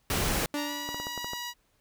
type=noise; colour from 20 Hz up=pink; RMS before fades=-28 dBFS; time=0.1-0.46 s; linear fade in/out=2 ms
type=tone with exponential decay; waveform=sawtooth; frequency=292 Hz; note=D4; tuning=10 cents flat; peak=-25 dBFS; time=0.54-1.42 s; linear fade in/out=2 ms; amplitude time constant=190 ms
type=tone with pitch glide; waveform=10% pulse; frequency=936 to 966.2 Hz; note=A#5 to B5; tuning=+7 to -38 cents; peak=-26 dBFS; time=0.54-1.54 s; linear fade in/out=50 ms; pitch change=+55 cents; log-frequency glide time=0.65-0.71 s
type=clicks; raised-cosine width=1 ms; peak=-23 dBFS; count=7; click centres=0.89 / 0.945 / 1 / 1.069 / 1.177 / 1.245 / 1.334 s
effects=pink hiss -70 dBFS RMS until 1.8 s